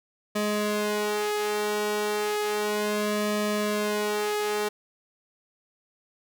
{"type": "tone with flanger", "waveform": "sawtooth", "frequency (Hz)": 209.5, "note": "G#3", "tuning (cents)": 15, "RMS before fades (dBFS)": -27, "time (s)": [0.35, 4.69], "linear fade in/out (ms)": 10, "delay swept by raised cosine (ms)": [1.7, 2.64], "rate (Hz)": 0.33, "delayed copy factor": 1, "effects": []}